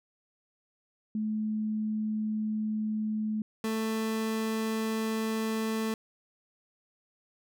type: tone pair in turn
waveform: sine / 30% pulse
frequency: 215.4 / 221.1 Hz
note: A3 / A3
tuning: -37 / +9 cents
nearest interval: unison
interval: 46 cents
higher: second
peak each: -28 / -26 dBFS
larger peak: second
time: 1.15-3.42 / 3.64-5.94 s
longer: second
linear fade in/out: 2 ms
effects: none